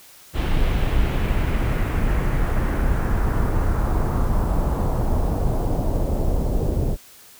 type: noise with low-pass filter sweep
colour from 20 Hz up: brown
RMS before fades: -20 dBFS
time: 0.33-6.97 s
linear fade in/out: 50 ms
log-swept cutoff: 3400 to 520 Hz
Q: 1.6
effects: white hiss -47 dBFS RMS until 7.39 s